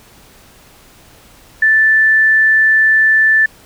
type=tone; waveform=sine; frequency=1760 Hz; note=A6; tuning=in tune; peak=-7 dBFS; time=1.62-3.46 s; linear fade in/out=5 ms; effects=pink hiss -44 dBFS RMS until 3.65 s